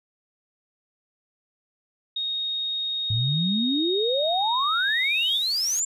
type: tone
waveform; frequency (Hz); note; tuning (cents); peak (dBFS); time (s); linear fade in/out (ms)
sine; 3729; A#7; 0; -25; 2.16-5.38; 5
type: exponential sweep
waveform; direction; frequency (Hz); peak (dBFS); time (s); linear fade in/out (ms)
sine; up; 104.1 to 7430; -22; 3.1-5.85; 5
type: noise with exponential growth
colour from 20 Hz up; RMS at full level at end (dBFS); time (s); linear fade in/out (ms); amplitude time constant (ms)
blue; -33; 4-5.8; 1; 390
effects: resampled to 32000 Hz